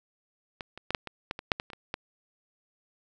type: clicks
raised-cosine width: 0.3 ms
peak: -20 / -26 / -15 / -8 / -21 / -15 / -21 / -6 / -17 / -27 / -26 / -15 dBFS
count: 12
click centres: 0.608 / 0.776 / 0.906 / 0.948 / 1.073 / 1.311 / 1.391 / 1.518 / 1.599 / 1.702 / 1.733 / 1.941 s
effects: none